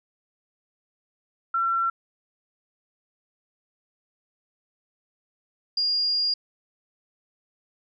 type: tone pair in turn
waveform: sine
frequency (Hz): 1355 / 4829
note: E6 / D8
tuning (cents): +47 / +47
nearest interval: octave + minor seventh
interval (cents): 2200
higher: second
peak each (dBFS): -21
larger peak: neither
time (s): 1.54-1.9 / 5.77-6.34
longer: second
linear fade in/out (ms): 5
effects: none